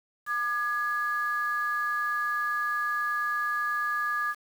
sine tone pair together, 1205 / 1676.8 Hz, D6 / G#6, +44 / +16 cents, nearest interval tritone, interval 572 cents, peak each -28 / -28 dBFS, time 0.26-4.35 s, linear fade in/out 50 ms, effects tanh soft clip ceiling -19 dBFS + 8-bit

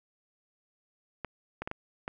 clicks, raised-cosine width 0.5 ms, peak -20 dBFS, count 5, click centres 1.247 / 1.62 / 1.675 / 1.714 / 2.079 s, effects none

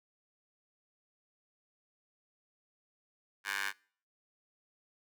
15% pulse tone with high-pass filter, 98.8 Hz, G2, 14 cents sharp, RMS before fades -36 dBFS, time 3.44-3.73 s, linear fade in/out 50 ms, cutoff 1600 Hz, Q 2.7, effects noise-tail reverb RT60 0.5 s tail -25 dB re dry

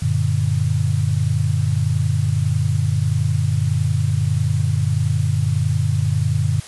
sine chord, Gb augmented, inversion none, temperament equal with one note detuned, 94.93 / 116.54 / 146.83 Hz, Gb2 / Bb2 / D3, +45 / 0 / 0 cents, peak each -20 dBFS, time 0.02-6.6 s, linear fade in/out 5 ms, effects white hiss -38 dBFS RMS until 6.67 s + resampled to 24000 Hz

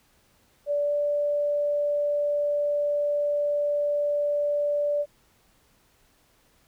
sine tone with pitch glide, 580 to 583.7 Hz, D5 to D5, -22 to -11 cents, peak -22 dBFS, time 0.66-5.06 s, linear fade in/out 50 ms, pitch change +11 cents, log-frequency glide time 0.83-0.92 s, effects pink hiss -63 dBFS RMS until 6.67 s

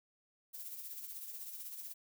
violet noise with tremolo, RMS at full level -44 dBFS, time 0.53-1.94 s, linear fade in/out 20 ms, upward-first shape triangle, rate 16 Hz, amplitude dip 55%, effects none

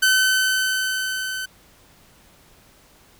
sawtooth tone with level ramp, 1524 Hz, G6, 49 cents flat, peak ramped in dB -10 to -23 dBFS, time 0.02-1.46 s, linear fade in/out 10 ms, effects pink hiss -53 dBFS RMS until 3.19 s

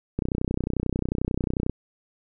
click train, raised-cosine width 3 ms, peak -12 dBFS, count 48, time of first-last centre 0.19-1.696 s, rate 31.2 Hz, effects none

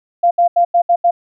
sine tone bursts at uneven times, 694 Hz, F5, 11 cents flat, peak -8 dBFS, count 6, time 0.23-0.31 / 0.38-0.48 / 0.56-0.65 / 0.74-0.82 / 0.89-0.96 / 1.04-1.11 s, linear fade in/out 10 ms, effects none

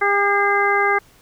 harmonic tone with a mistuned harmonic, 402.7 Hz, G4, 47 cents sharp, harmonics 1 / 2 / 3 / 4 / 5, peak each -21 / -21 / -21 / -21 / -21 dBFS, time 0.01-0.99 s, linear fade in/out 10 ms, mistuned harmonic 5, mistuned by +40 cents, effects pink hiss -52 dBFS RMS until 1.21 s

